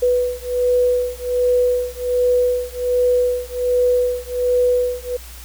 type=beating tone pair; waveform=sine; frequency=493.6 / 494.9 Hz; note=B4 / B4; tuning=-1 / +4 cents; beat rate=1.3 Hz; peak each=-18 dBFS; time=0.02-5.17 s; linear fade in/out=10 ms; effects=added 60 Hz sine -36 dBFS peak until 5.44 s + white hiss -40 dBFS RMS until 5.44 s